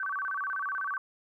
sine tone with vibrato, 1323 Hz, E6, 6 cents sharp, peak -30 dBFS, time 0-0.98 s, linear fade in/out 2 ms, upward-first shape square, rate 16 Hz, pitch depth 260 cents each way, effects 12-bit

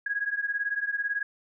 sine beating tone pair, 1647 / 1665 Hz, G#6 / G#6, -15 / +4 cents, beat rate 18 Hz, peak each -29 / -31 dBFS, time 0.06-1.23 s, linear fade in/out 5 ms, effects none

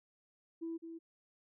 sine tone with echo, 330 Hz, E4, 2 cents sharp, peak -37 dBFS, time 0.61-0.78 s, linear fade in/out 20 ms, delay 210 ms, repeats 1, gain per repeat -7 dB, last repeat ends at 0.99 s, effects tanh soft clip ceiling -33 dBFS

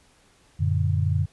sine chord, Gb augmented, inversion none, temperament equal with one note detuned, 92.5 / 115.2 / 146.83 Hz, Gb2 / Bb2 / D3, 0 / -20 / 0 cents, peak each -22 / -27 / -25 dBFS, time 0.59-1.26 s, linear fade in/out 20 ms, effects pink hiss -59 dBFS RMS until 1.32 s + resampled to 24000 Hz

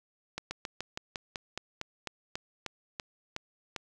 slowing click train, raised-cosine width 0.2 ms, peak -18 dBFS, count 15, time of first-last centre 0.38-3.762 s, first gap 130 ms, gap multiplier 1.09, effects none

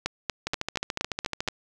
two click trains, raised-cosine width 0.2 ms, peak -11 / -9 dBFS, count 15 / 7, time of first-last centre 0.47-1.477 / 0.06-1.485 s, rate 13.9 / 4.21 Hz, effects none

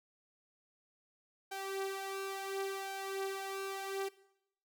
sawtooth tone with flanger, 389.1 Hz, G4, 13 cents flat, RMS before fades -40 dBFS, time 1.51-4.09 s, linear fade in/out 10 ms, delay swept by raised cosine 1.3 to 4.4 ms, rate 0.71 Hz, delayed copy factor +0.6, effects noise-tail reverb RT60 0.8 s tail -19 dB re dry

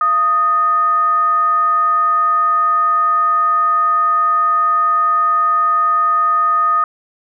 sine tone with frequency modulation, 1244.5 Hz, D#6, in tune, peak -11 dBFS, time 0.01-6.84 s, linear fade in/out 2 ms, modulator 558 Hz, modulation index 0.22, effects none

